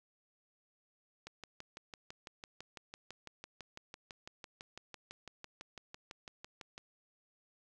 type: click train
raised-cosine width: 0.2 ms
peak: -29 dBFS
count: 34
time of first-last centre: 1.27-6.779 s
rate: 5.99 Hz
effects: none